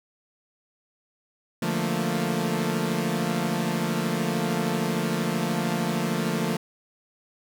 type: chord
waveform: sawtooth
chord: Bb major seventh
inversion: first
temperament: equal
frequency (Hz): 146.83 / 174.61 / 220 / 233.1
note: D3 / F3 / A3 / Bb3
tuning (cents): 0 / 0 / 0 / 0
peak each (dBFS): -28 / -24 / -25 / -27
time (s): 1.62-6.57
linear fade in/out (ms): 5
effects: none